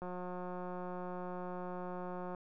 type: click train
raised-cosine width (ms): 1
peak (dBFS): -30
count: 420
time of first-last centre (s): 0.02-2.348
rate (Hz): 180
effects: none